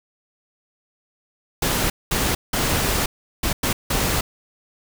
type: noise bursts at uneven times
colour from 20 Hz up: pink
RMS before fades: -21 dBFS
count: 6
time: 1.62-1.9 / 2.11-2.35 / 2.53-3.06 / 3.43-3.53 / 3.63-3.73 / 3.9-4.21 s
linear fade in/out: 5 ms
effects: none